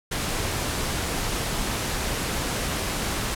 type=noise; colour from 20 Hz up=pink; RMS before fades=-27 dBFS; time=0.11-3.35 s; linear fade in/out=10 ms; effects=low-pass 12000 Hz 12 dB/octave